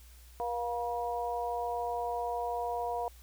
sine tone cluster, 479 / 706 / 961 Hz, A#4 / F5 / B5, +47 / +19 / -48 cents, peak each -37 / -34 / -37 dBFS, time 0.4-3.08 s, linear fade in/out 0 ms, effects added 60 Hz sine -52 dBFS peak until 3.22 s + white hiss -60 dBFS RMS until 3.22 s

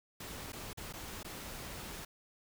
pink noise with dropouts, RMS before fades -45 dBFS, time 0.2-2.05 s, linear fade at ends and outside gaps 5 ms, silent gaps 0.522-0.53 / 0.732-0.773 / 0.927-0.935 / 1.231-1.245 s, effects none

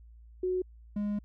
sine / triangle tone pair in turn, 367.6 / 206.3 Hz, F#4 / G#3, -11 / -11 cents, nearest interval minor seventh, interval 1000 cents, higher first, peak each -27 dBFS, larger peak neither, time 0.43-0.62 / 0.96-1.19 s, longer second, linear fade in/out 5 ms, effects added 57 Hz sine -50 dBFS peak until 1.24 s

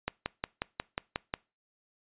click train, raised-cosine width 0.3 ms, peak -14 dBFS, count 8, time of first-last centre 0.08-1.339 s, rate 5.56 Hz, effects noise-tail reverb RT60 0.3 s tail -24 dB re dry + resampled to 8000 Hz

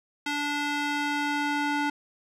square tone with band-pass filter sweep, 291.1 Hz, D4, 15 cents flat, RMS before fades -28 dBFS, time 0.26-1.9 s, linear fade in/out 5 ms, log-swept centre 2400 to 1300 Hz, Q 0.73, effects none

